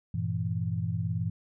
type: chord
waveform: sine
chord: E diminished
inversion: first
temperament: equal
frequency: 98 / 116.54 / 164.81 Hz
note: G2 / Bb2 / E3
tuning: 0 / 0 / 0 cents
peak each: -32 dBFS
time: 0.14-1.3 s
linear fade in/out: 5 ms
effects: none